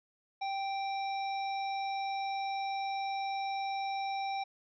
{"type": "harmonic tone with a mistuned harmonic", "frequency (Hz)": 784, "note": "G5", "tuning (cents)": 0, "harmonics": [1, 3, 5, 7], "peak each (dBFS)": [-33, -43, -47, -50], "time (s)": [0.41, 4.44], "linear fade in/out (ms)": 10, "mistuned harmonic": 5, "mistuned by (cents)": -35, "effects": []}